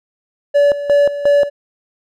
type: tone with tremolo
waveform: triangle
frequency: 574 Hz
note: D5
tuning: 40 cents flat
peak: -6 dBFS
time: 0.54-1.5 s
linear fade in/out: 20 ms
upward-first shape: square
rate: 2.8 Hz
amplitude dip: 75%
effects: none